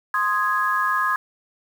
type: chord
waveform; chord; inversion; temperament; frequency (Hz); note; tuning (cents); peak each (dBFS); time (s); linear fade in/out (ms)
sine; Ab major; first; equal; 1046.5 / 1244.5 / 1661.2; C6 / Eb6 / Ab6; 0 / 0 / 0; -23; 0.14-1.16; 2
effects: 7-bit